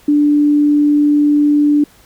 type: tone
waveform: sine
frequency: 293.7 Hz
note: D4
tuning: in tune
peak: -8 dBFS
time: 0.08-1.84 s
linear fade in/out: 5 ms
effects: pink hiss -47 dBFS RMS until 2.05 s